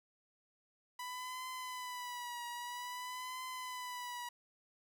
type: tone with vibrato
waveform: sawtooth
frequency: 990 Hz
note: B5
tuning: 4 cents sharp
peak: -38 dBFS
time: 0.99-4.29 s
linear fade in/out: 5 ms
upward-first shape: triangle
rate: 0.51 Hz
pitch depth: 61 cents each way
effects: none